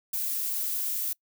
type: noise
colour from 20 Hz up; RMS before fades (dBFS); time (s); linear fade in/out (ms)
violet; -30; 0.13-1.13; 5
effects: noise-tail reverb RT60 0.1 s tail -25 dB re dry